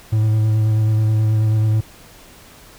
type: tone with vibrato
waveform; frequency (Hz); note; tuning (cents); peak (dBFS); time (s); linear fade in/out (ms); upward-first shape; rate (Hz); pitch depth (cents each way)
triangle; 108.7; A2; -21; -11; 0.12-1.81; 10; square; 9.3; 14
effects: pink hiss -44 dBFS RMS until 2.78 s